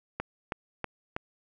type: click train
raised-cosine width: 0.5 ms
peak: -16 dBFS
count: 4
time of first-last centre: 0.2-1.165 s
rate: 3.11 Hz
effects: none